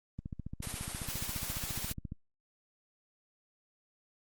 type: click train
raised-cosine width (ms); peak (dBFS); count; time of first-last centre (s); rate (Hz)
5; -27; 29; 0.19-2.121; 14.5
type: noise with tremolo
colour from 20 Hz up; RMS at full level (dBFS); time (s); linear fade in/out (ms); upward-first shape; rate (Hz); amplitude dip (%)
white; -38; 0.62-1.93; 10; square; 15; 25
effects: Opus 32 kbps